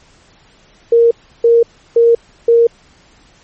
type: tone bursts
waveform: sine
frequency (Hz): 466.2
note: A#4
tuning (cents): 0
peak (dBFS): -5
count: 4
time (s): 0.92-2.67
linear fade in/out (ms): 5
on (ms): 190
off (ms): 330
effects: pink hiss -48 dBFS RMS until 3.43 s + MP3 32 kbps